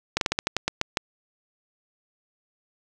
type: slowing click train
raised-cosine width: 0.2 ms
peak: -5 dBFS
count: 10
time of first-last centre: 0.17-0.972 s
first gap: 42 ms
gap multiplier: 1.18
effects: none